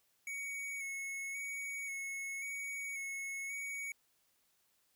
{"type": "tone with vibrato", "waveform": "square", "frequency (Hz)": 2217, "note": "C#7", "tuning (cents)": 0, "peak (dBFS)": -40, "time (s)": [0.27, 3.92], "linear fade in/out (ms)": 2, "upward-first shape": "square", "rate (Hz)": 0.93, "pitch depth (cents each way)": 21, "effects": ["white hiss -75 dBFS RMS until 4.95 s"]}